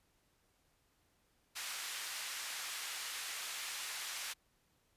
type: band-pass noise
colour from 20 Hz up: pink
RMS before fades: -43 dBFS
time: 1.55-4.34 s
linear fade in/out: 20 ms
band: 1600 to 12000 Hz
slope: 12 dB/octave
effects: pink hiss -75 dBFS RMS until 4.96 s + resampled to 32000 Hz